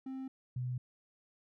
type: tone pair in turn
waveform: triangle / sine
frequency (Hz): 264 / 125.24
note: C4 / B2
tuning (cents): +16 / +25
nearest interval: octave + minor second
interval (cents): 1291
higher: first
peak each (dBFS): -37 / -34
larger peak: second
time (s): 0.06-0.28 / 0.56-0.78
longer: neither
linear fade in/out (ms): 5
effects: none